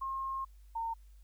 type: tone pair in turn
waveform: sine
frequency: 1071 / 912.4 Hz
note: C6 / A#5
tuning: +40 / -37 cents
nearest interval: minor third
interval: 277 cents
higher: first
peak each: -34 / -33 dBFS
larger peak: second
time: 0.01-0.45 / 0.75-0.94 s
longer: first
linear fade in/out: 10 ms
effects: added 50 Hz sine -53 dBFS peak until 1.23 s + white hiss -73 dBFS RMS until 1.23 s